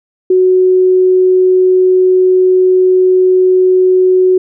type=tone; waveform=sine; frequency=370 Hz; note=F#4; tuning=in tune; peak=-5 dBFS; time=0.3-4.38 s; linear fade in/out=5 ms; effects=none